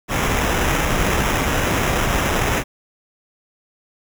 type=noise with sample-and-hold; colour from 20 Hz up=pink; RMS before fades=-19 dBFS; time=0.08-2.64 s; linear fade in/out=50 ms; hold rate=4410 Hz; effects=none

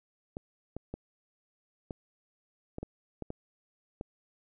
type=clicks; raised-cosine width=2 ms; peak=-24 dBFS; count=9; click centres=0.369 / 0.766 / 0.94 / 1.908 / 2.784 / 2.83 / 3.223 / 3.304 / 4.011 s; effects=none

